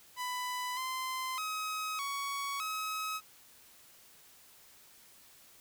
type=tone with pitch steps; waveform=sawtooth; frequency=996 / 1035 / 1269 / 1119 / 1277 Hz; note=B5 / C6 / D#6 / C#6 / D#6; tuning=+14 / -19 / +34 / +16 / +45 cents; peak=-31 dBFS; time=0.16-3.21 s; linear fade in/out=50 ms; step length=610 ms; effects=white hiss -59 dBFS RMS until 5.6 s